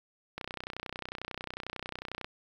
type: click train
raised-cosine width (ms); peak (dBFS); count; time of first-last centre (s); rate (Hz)
0.3; -21; 59; 0.38-2.245; 31.1
effects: 9-bit